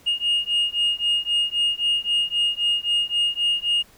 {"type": "beating tone pair", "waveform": "sine", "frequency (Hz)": [2848, 2851.8], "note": ["F7", "F7"], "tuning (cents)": [33, 36], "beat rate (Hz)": 3.8, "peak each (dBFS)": -21, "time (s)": [0.06, 3.83], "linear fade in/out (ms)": 20, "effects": ["tanh soft clip ceiling -15 dBFS", "pink hiss -53 dBFS RMS until 3.97 s"]}